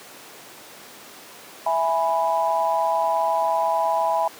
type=chord; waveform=sine; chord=E major; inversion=none; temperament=equal; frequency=659.3 / 830.6 / 987.8 Hz; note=E5 / G#5 / B5; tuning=0 / 0 / 0 cents; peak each=-23 / -23 / -23 dBFS; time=1.66-4.28 s; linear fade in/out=5 ms; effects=pink hiss -42 dBFS RMS until 4.39 s + high-pass 300 Hz 12 dB/octave

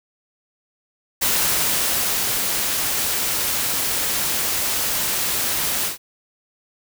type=noise with ADSR envelope; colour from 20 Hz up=white; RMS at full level=-19 dBFS; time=1.21-5.98 s; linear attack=16 ms; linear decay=1200 ms; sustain=-3 dB; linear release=130 ms; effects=none

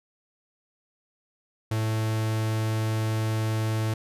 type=tone; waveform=45% pulse; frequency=110.1 Hz; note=A2; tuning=2 cents sharp; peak=-24 dBFS; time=1.71-3.94 s; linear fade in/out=5 ms; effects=resampled to 32000 Hz

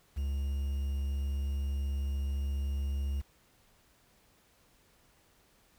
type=tone with quantisation; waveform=triangle; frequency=69.2 Hz; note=C#2; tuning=2 cents flat; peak=-28 dBFS; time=0.16-3.22 s; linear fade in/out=20 ms; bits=9; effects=pink hiss -66 dBFS RMS until 5.78 s

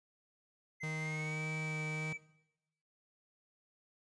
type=tone with pitch glide; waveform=triangle; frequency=2066 to 2306 Hz; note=C7 to D7; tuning=-22 to -32 cents; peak=-39 dBFS; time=0.8-2.18 s; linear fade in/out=20 ms; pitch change=+190 cents; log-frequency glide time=0.98-1.4 s
type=tone with vibrato; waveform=45% pulse; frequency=155.56 Hz; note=D#3; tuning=in tune; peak=-38 dBFS; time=0.83-2.13 s; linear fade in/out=5 ms; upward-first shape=sine; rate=1.7 Hz; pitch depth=10 cents each way
effects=noise-tail reverb RT60 0.9 s tail -19 dB re dry + resampled to 22050 Hz

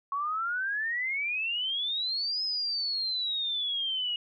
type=exponential two-way sweep; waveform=sine; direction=up then down; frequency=1100 to 5140 to 2871 Hz; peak=-28 dBFS; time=0.12-4.16 s; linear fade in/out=2 ms; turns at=2.43 s; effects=none

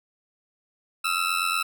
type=ring-modulated tone; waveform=20% pulse; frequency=1318.5 Hz; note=E6; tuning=in tune; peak=-15 dBFS; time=1.04-1.63 s; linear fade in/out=10 ms; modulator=44.2 Hz; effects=none

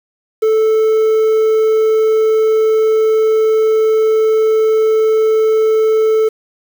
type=tone with quantisation; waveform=triangle; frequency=438.7 Hz; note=A4; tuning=5 cents flat; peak=-7 dBFS; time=0.42-6.29 s; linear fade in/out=10 ms; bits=6; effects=none

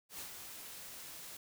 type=noise with ADSR envelope; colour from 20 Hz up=white; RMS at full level=-44 dBFS; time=0.09-1.37 s; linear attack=100 ms; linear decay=98 ms; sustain=-5 dB; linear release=4 ms; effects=none

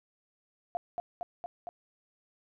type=tone with echo; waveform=sine; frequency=700 Hz; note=F5; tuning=4 cents sharp; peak=-29 dBFS; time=0.75-0.77 s; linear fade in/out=0 ms; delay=230 ms; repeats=4; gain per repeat=-2 dB; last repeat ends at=1.69 s; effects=none

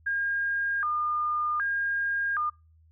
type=tone with vibrato; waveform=sine; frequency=1400 Hz; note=F6; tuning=4 cents sharp; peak=-25 dBFS; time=0.06-2.5 s; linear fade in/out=10 ms; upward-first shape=square; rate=0.65 Hz; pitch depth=250 cents each way; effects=noise-tail reverb RT60 0.3 s tail -26 dB re dry + added 80 Hz sine -56 dBFS peak until 2.91 s

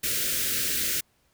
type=band-stop noise; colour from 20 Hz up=white; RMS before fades=-27 dBFS; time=0.03-1.01 s; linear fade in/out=10 ms; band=540 to 1400 Hz; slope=48 dB/octave; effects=pink hiss -67 dBFS RMS until 1.33 s

